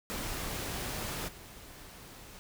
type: noise with level steps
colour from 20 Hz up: pink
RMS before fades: -37 / -50 dBFS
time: 0.1-2.39 s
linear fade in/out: 0 ms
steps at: 1.27 s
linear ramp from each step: 20 ms
effects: none

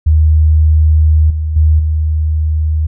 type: tone with level steps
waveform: sine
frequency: 77.7 Hz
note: D#2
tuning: 2 cents flat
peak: -5 / -13 / -5 / -10 dBFS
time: 0.06-2.87 s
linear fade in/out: 10 ms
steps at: 1.3 / 1.56 / 1.79 s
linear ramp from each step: 5 ms
effects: none

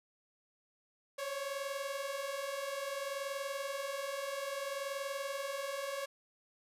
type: tone pair together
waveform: sawtooth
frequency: 540 / 560.6 Hz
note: C#5 / C#5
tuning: -45 / +19 cents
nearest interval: minor second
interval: 64 cents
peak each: -38 / -35 dBFS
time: 1.18-6.06 s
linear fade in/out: 10 ms
effects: resampled to 32000 Hz + 12-bit

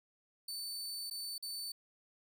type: tone with dropouts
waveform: sawtooth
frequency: 4523 Hz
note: C#8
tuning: 34 cents sharp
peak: -37 dBFS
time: 0.48-1.72 s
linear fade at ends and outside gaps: 5 ms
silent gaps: 1.1-1.109 / 1.381-1.425 s
effects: none

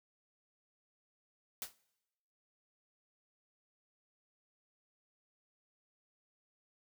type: noise with exponential decay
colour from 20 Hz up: white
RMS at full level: -37 dBFS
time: 1.62-1.75 s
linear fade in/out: 1 ms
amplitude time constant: 27 ms
effects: noise-tail reverb RT60 1.0 s tail -23 dB re dry

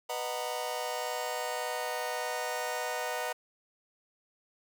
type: chord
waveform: sawtooth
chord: B major seventh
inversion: none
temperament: just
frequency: 493.9 / 617.4 / 740.8 / 926 Hz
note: B4 / D#5 / F#5 / A#5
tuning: 0 / -14 / +2 / -12 cents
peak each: -34 / -34 / -34 / -35 dBFS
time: 0.09-3.33 s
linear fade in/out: 10 ms
effects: none

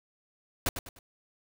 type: noise with echo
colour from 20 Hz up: pink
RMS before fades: -27 dBFS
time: 0.66-0.69 s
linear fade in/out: 2 ms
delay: 100 ms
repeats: 3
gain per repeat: -9 dB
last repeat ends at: 0.99 s
effects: none

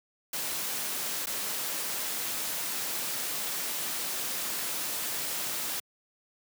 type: noise with dropouts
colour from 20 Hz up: white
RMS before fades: -33 dBFS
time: 0.33-5.8 s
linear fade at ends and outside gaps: 5 ms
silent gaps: 1.259-1.269 s
effects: high-pass 150 Hz 12 dB/octave

